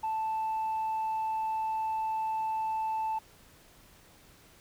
sine tone, 880 Hz, A5, in tune, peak -27 dBFS, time 0.03-3.19 s, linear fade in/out 10 ms, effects tanh soft clip ceiling -27 dBFS + pink hiss -58 dBFS RMS until 4.6 s

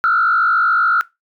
sine tone with frequency modulation, 1377 Hz, F6, 25 cents flat, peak -10 dBFS, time 0.04-1.01 s, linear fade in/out 0 ms, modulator 53.7 Hz, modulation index 1.3, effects noise-tail reverb RT60 0.2 s tail -21 dB re dry + tanh soft clip ceiling -6 dBFS

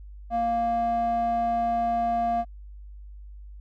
square tone with band-pass filter, 233.1 Hz, A#3, in tune, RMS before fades -25 dBFS, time 0.3-2.45 s, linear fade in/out 50 ms, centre 640 Hz, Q 6.1, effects added 50 Hz sine -40 dBFS peak until 3.6 s

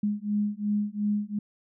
sine beating tone pair, 206.2 / 209 Hz, G#3 / G#3, -12 / +11 cents, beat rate 2.8 Hz, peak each -28 dBFS, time 0.03-1.39 s, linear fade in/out 5 ms, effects none

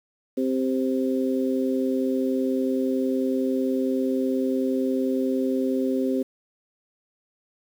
harmonic tone, 130.81 Hz, C3, in tune, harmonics 2 / 3 / 4, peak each -23 / -27 / -29 dBFS, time 0.37-6.23 s, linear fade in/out 10 ms, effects 8-bit

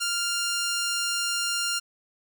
10% pulse tone, 1396.9 Hz, F6, in tune, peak -17 dBFS, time 0-1.8 s, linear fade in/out 20 ms, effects none

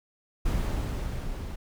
brown noise with level ramp, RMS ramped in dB -26 to -36 dBFS, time 0.45-1.56 s, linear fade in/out 10 ms, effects none

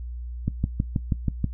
click train, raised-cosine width 5 ms, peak -10 dBFS, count 7, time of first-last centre 0.48-1.443 s, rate 6.23 Hz, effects noise-tail reverb RT60 0.1 s tail -18 dB re dry + added 60 Hz sine -31 dBFS peak until 1.53 s

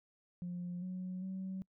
sine tone with pitch steps, 176.8 / 183.9 / 189.2 Hz, F3 / F#3 / F#3, +22 / -10 / +39 cents, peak -37 dBFS, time 0.42-1.62 s, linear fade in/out 0 ms, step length 400 ms, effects noise-tail reverb RT60 0.1 s tail -26 dB re dry + tanh soft clip ceiling -35 dBFS

